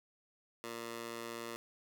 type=tone with high-pass filter; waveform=15% pulse; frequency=116.5 Hz; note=A#2; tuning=1 cent flat; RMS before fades=-44 dBFS; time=0.64-1.56 s; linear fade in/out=0 ms; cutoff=400 Hz; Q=0.62; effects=none